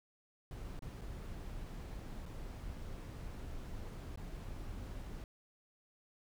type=noise with dropouts; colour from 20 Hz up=brown; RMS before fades=-45 dBFS; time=0.51-5.24 s; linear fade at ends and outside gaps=1 ms; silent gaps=0.792-0.822 / 1.012-1.016 / 2.256-2.261 / 4.159-4.174 s; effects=none